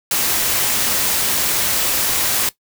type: noise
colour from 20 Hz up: white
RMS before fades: -18 dBFS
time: 0.11-2.49 s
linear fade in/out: 2 ms
effects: noise-tail reverb RT60 0.1 s tail -17 dB re dry